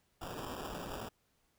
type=noise with sample-and-hold; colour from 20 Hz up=blue; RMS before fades=-43 dBFS; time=0.21-1.09 s; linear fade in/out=10 ms; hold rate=2100 Hz; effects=pink hiss -75 dBFS RMS until 1.58 s